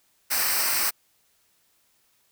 white noise with comb filter, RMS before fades -24 dBFS, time 0.3-0.91 s, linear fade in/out 20 ms, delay 0.29 ms, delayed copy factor -0.7, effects white hiss -66 dBFS RMS until 2.31 s

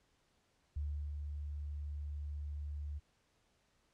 sine tone with ADSR envelope, 73.3 Hz, D2, 3 cents flat, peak -35 dBFS, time 0.76-3 s, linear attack 7 ms, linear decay 350 ms, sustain -4 dB, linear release 26 ms, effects pink hiss -75 dBFS RMS until 3.93 s + low-pass 8000 Hz 12 dB/octave

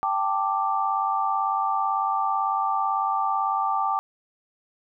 sine chord, G suspended second, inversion none, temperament just, 784 / 882 / 1176 Hz, G5 / A5 / D6, 0 / +4 / +2 cents, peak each -26 / -27 / -25 dBFS, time 0.03-3.99 s, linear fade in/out 0 ms, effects none

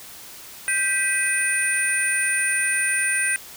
sine tone cluster, 1563 / 1968 / 2513 / 9160 Hz, G6 / B6 / D#7 / D9, -6 / -7 / +17 / -44 cents, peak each -25 / -26 / -26 / -23 dBFS, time 0.68-3.36 s, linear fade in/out 0 ms, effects white hiss -41 dBFS RMS until 3.56 s

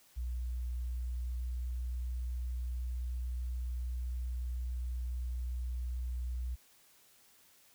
sine tone with pitch glide, 61 to 61.42 Hz, B1 to B1, -21 to -9 cents, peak -34 dBFS, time 0.16-6.56 s, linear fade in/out 20 ms, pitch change +12 cents, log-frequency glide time 0.84-1.97 s, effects white hiss -64 dBFS RMS until 7.74 s

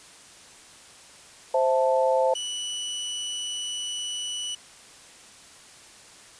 sine chord, A minor, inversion first, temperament equal, 523.3 / 659.3 / 880 Hz, C5 / E5 / A5, 0 / 0 / 0 cents, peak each -21 / -26 / -25 dBFS, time 1.54-2.34 s, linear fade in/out 5 ms
sawtooth tone, 2960 Hz, F#7, in tune, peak -26 dBFS, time 2.35-4.55 s, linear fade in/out 5 ms
effects white hiss -49 dBFS RMS until 6.39 s + resampled to 22050 Hz

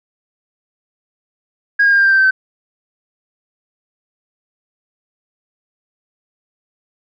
sine tone with pitch steps, 1639 / 1623.9 / 1609 / 1594.2 / 1579.5 / 1565 / 1550.6 / 1536.3 Hz, G#6 / G#6 / G6 / G6 / G6 / G6 / G6 / G6, -23 / -39 / +45 / +29 / +13 / -3 / -19 / -35 cents, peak -7 dBFS, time 1.79-2.31 s, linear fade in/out 10 ms, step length 65 ms, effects tanh soft clip ceiling -5 dBFS

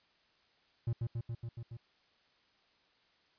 triangle tone with echo, 116.54 Hz, A#2, in tune, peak -28 dBFS, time 0.87-0.93 s, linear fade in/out 5 ms, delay 140 ms, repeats 6, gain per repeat -2 dB, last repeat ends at 1.77 s, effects white hiss -70 dBFS RMS until 3.38 s + resampled to 11025 Hz

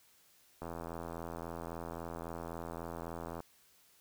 click train, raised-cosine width 1 ms, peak -28 dBFS, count 234, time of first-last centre 0.62-3.404 s, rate 83.7 Hz, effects white hiss -66 dBFS RMS until 4 s

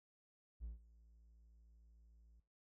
triangle tone with ADSR envelope, 56.7 Hz, A#1, 47 cents flat, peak -40 dBFS, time 0.6-2.4 s, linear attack 40 ms, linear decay 140 ms, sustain -22 dB, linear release 5 ms, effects noise-tail reverb RT60 0.4 s tail -17 dB re dry + tanh soft clip ceiling -37 dBFS

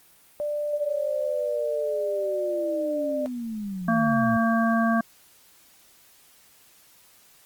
sine tone with pitch glide, 591 to 597.2 Hz, D5 to D5, +11 to +29 cents, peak -25 dBFS, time 0.4-3.26 s, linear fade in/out 0 ms, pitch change +18 cents, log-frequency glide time 0.93-3.02 s
sine linear sweep, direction down, 587.3 to 110 Hz, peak -29 dBFS, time 0.73-4.37 s, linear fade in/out 5 ms
harmonic tone, 227.5 Hz, A#3, 42 cents flat, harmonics 1 / 3 / 5 / 7, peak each -21 / -26 / -28 / -29 dBFS, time 3.88-5.01 s, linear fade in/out 5 ms
effects white hiss -56 dBFS RMS until 7.45 s + Opus 32 kbps

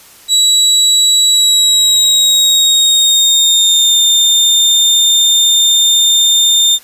30% pulse tone with pitch glide, 3900 to 3618 Hz, B7 to A7, -23 to +48 cents, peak -4 dBFS, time 0.28-6.79 s, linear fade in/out 50 ms, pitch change -129 cents, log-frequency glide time 1.32-3.96 s, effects white hiss -40 dBFS RMS until 6.83 s + resampled to 32000 Hz

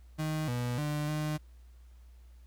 35% pulse tone with pitch steps, 155.5 / 122.1 / 149.1 / 152.4 Hz, D#3 / B2 / D3 / D#3, -1 / -19 / +27 / -36 cents, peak -29 dBFS, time 0.18-1.38 s, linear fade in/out 20 ms, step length 300 ms, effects added 60 Hz sine -51 dBFS peak until 2.46 s + pink hiss -70 dBFS RMS until 2.46 s

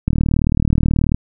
click train, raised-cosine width 5 ms, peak -3 dBFS, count 42, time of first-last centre 0.08-1.145 s, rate 38.5 Hz, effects none

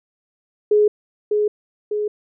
sine tone with echo, 419.7 Hz, G#4, 18 cents sharp, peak -11 dBFS, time 0.71-0.88 s, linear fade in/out 5 ms, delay 600 ms, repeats 2, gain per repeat -4 dB, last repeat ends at 2.08 s, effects none

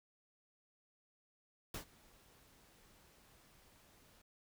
pink noise with ADSR envelope, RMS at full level -43 dBFS, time 1.74-4.22 s, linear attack 4 ms, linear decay 100 ms, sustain -23 dB, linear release 8 ms, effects none

